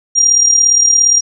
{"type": "tone with amplitude modulation", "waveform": "sine", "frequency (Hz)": 5700, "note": "F8", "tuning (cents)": 34, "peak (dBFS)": -4, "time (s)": [0.15, 1.21], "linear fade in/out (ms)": 20, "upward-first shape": "sine", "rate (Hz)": 37.3, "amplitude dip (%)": 60, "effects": []}